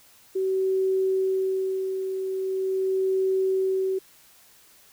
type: tone with tremolo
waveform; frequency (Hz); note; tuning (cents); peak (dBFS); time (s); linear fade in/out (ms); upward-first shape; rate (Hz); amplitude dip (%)
sine; 380.2; F#4; +47; -20; 0.35-3.99; 10; sine; 0.42; 50
effects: white hiss -55 dBFS RMS until 4.92 s